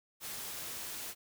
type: noise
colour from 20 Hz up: white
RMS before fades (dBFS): -42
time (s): 0.2-1.15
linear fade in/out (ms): 50
effects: none